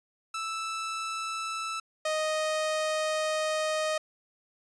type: tone pair in turn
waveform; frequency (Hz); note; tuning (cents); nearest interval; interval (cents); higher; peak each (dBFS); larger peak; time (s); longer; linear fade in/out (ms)
sawtooth; 1318.5 / 622.2; E6 / D#5; 0 / 0; octave + minor second; 1300; first; -28 / -23; second; 0.34-1.8 / 2.05-3.98; second; 5
effects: resampled to 22050 Hz